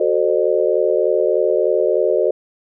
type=chord; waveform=sine; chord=F# diminished seventh; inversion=none; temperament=equal with one note detuned; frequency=370 / 440 / 523.3 / 606.6 Hz; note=F#4 / A4 / C5 / Eb5; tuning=0 / 0 / 0 / -44 cents; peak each=-19 dBFS; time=0-2.31 s; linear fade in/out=5 ms; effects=none